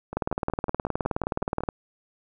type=two click trains; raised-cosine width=1 ms; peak=-11 / -20 dBFS; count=30 / 9; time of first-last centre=0.17-1.688 / 0.13-1.606 s; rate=19.1 / 5.42 Hz; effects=none